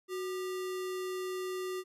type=tone with sample-and-hold; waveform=sine; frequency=370 Hz; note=F#4; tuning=in tune; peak=-34 dBFS; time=0.08-1.84 s; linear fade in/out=50 ms; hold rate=1575 Hz; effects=resampled to 32000 Hz